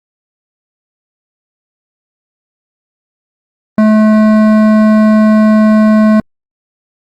triangle tone with hard clipping, 215.6 Hz, A3, 35 cents flat, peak -6 dBFS, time 3.78-6.2 s, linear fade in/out 2 ms, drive 17 dB, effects Opus 24 kbps

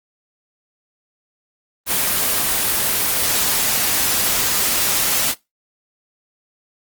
white noise, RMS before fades -18 dBFS, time 1.86-5.35 s, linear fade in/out 50 ms, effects noise-tail reverb RT60 0.2 s tail -21 dB re dry + Opus 24 kbps

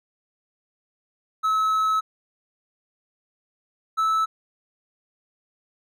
triangle tone pair in turn, 1293 / 1308.8 Hz, E6 / E6, -34 / -13 cents, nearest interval unison, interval 21 cents, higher second, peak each -17 dBFS, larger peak neither, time 1.43-2.01 / 3.97-4.26 s, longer first, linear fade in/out 20 ms, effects none

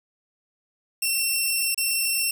10% pulse tone with dropouts, 2707 Hz, E7, 45 cents sharp, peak -13 dBFS, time 1.02-2.31 s, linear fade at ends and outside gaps 5 ms, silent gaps 1.746-1.776 s, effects none

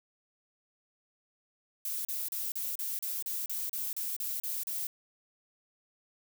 violet noise bursts, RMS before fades -35 dBFS, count 13, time 1.85-4.87 s, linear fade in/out 2 ms, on 200 ms, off 35 ms, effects none

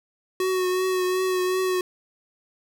square tone with vibrato, 370 Hz, F#4, in tune, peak -22 dBFS, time 0.4-1.81 s, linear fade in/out 2 ms, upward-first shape triangle, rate 2.7 Hz, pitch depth 28 cents each way, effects none

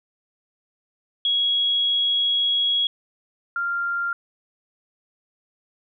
sine tone pair in turn, 3322 / 1391.9 Hz, G#7 / F6, 0 / -6 cents, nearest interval octave + minor third, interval 1506 cents, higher first, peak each -18 / -22 dBFS, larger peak first, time 1.25-2.87 / 3.56-4.13 s, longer first, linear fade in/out 2 ms, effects none

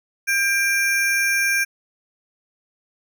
square ring-modulated tone, 1985 Hz, B6, 8 cents sharp, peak -15 dBFS, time 0.27-1.65 s, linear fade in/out 20 ms, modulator 384 Hz, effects none

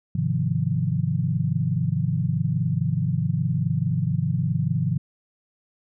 sine chord, F minor seventh, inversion first, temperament equal, 103.83 / 130.81 / 155.56 / 174.61 Hz, Ab2 / C3 / Eb3 / F3, 0 / 0 / 0 / 0 cents, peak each -28 / -25 / -25 / -27 dBFS, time 0.15-4.98 s, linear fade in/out 5 ms, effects none

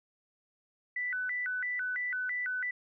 sine tone with vibrato, 1723 Hz, A6, 37 cents flat, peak -31 dBFS, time 0.96-2.71 s, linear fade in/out 5 ms, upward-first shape square, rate 3 Hz, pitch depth 240 cents each way, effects none

